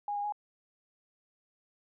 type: tone with pitch steps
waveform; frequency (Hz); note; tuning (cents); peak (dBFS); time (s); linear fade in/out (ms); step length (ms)
sine; 822 / 816 / 832; G#5 / G#5 / G#5; -18 / -31 / +3; -31; 0.08-0.323; 2; 81
effects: none